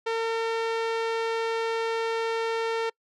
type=tone; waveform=sawtooth; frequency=454.1 Hz; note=A#4; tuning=45 cents flat; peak=-21 dBFS; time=0.06-2.9 s; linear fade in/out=10 ms; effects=noise-tail reverb RT60 0.1 s tail -26 dB re dry + low-pass 4000 Hz 12 dB/octave

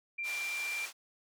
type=tone; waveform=sine; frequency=2368 Hz; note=D7; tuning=14 cents sharp; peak=-34 dBFS; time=0.18-0.86 s; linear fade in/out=10 ms
type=band-pass noise; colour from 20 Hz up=white; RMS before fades=-44 dBFS; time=0.23-0.93 s; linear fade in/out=50 ms; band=600 to 7300 Hz; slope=12 dB/octave
effects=none

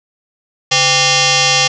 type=tone with frequency modulation; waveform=sine; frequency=1165 Hz; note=D6; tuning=14 cents flat; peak=-9 dBFS; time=0.71-1.68 s; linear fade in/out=10 ms; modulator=653 Hz; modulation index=7.8; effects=none

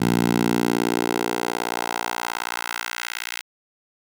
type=tone with high-pass filter sweep; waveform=10% pulse; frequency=58.7 Hz; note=A#1; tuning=13 cents sharp; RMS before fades=-24 dBFS; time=0-3.42 s; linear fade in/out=20 ms; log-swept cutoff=160 to 2200 Hz; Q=1.3; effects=none

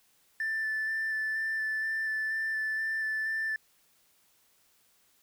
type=tone with vibrato; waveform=triangle; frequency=1764 Hz; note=A6; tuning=4 cents sharp; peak=-26 dBFS; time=0.4-3.56 s; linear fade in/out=2 ms; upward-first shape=square; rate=2.1 Hz; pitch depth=10 cents each way; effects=tanh soft clip ceiling -25 dBFS + white hiss -67 dBFS RMS until 5.22 s

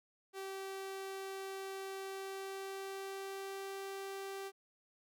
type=tone with pitch glide; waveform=sawtooth; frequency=386.8 to 390.4 Hz; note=G4 to G4; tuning=-23 to -7 cents; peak=-38 dBFS; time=0.33-4.52 s; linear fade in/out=50 ms; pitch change=+16 cents; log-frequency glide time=2.02-3.76 s; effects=none

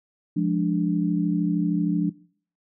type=chord; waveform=sine; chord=D diminished; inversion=first; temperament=equal; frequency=174.61 / 207.7 / 293.7 Hz; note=F3 / Ab3 / D4; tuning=0 / 0 / 0 cents; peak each=-23 / -27 / -24 dBFS; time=0.36-2.1 s; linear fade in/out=10 ms; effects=noise-tail reverb RT60 0.5 s tail -20 dB re dry

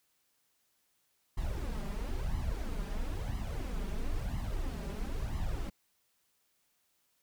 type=noise with flanger; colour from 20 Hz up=brown; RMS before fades=-35 dBFS; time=1.37-5.7 s; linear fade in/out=10 ms; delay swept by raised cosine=0.98 to 5.08 ms; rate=1 Hz; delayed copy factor=+0.75; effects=white hiss -75 dBFS RMS until 7.22 s

